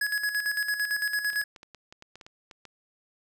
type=tone with tremolo; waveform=square; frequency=1680 Hz; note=G#6; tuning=19 cents sharp; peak=-25 dBFS; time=0.01-1.44 s; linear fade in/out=5 ms; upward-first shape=square; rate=8.9 Hz; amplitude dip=60%
type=clicks; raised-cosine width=0.2 ms; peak=-29 dBFS; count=12; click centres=1.332 / 1.416 / 1.562 / 1.631 / 1.747 / 1.925 / 2.024 / 2.156 / 2.212 / 2.265 / 2.512 / 2.653 s
effects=none